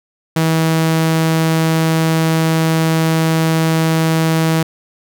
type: tone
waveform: sawtooth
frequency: 161.4 Hz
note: E3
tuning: 36 cents flat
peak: -8 dBFS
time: 0.36-4.63 s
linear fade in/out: 5 ms
effects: none